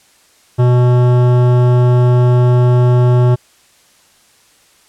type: tone with hard clipping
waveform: sine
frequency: 123.47 Hz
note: B2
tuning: in tune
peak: -9 dBFS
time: 0.58-3.36 s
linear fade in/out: 20 ms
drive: 15 dB
effects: white hiss -50 dBFS RMS until 4.88 s + low-pass 10000 Hz 12 dB/octave